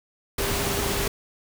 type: tone in noise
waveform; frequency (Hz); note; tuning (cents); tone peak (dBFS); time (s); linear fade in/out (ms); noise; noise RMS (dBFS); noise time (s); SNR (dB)
sine; 400; G4; +35; -32; 0.38-1.08; 5; pink; -26; 0.38-1.08; -9
effects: none